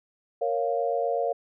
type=chord; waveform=sine; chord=Bb minor; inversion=none; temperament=equal; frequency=466.2 / 554.4 / 698.5 Hz; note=Bb4 / Db5 / F5; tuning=0 / 0 / 0 cents; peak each=-28 dBFS; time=0.41-1.33 s; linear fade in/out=10 ms; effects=none